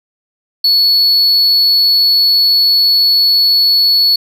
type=tone; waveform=triangle; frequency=4406 Hz; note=C#8; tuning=11 cents flat; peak=-6 dBFS; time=0.64-4.16 s; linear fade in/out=5 ms; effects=none